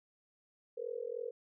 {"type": "tone with amplitude modulation", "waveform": "sine", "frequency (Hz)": 475.3, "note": "A#4", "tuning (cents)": 34, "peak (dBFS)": -33, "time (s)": [0.77, 1.31], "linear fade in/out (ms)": 10, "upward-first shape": "sine", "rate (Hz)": 43.2, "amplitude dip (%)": 100, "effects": []}